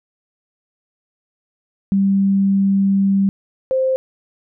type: tone pair in turn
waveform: sine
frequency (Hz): 196 / 523.3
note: G3 / C5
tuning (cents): 0 / 0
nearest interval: octave + perfect fourth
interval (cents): 1700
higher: second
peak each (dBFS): -12 / -14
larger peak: first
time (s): 1.92-3.29 / 3.71-3.96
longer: first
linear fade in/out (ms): 0
effects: none